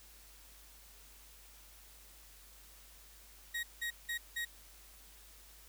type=tone bursts; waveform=35% pulse; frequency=1887 Hz; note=A#6; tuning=21 cents sharp; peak=-34 dBFS; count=4; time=3.54-4.452 s; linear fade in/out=10 ms; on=93 ms; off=180 ms; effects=added 50 Hz sine -60 dBFS peak until 5.68 s + white hiss -59 dBFS RMS until 5.68 s